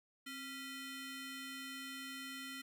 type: ring-modulated tone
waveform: 20% pulse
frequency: 1112 Hz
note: C#6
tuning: 5 cents sharp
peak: -37 dBFS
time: 0.26-2.62 s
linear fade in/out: 10 ms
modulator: 847 Hz
effects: none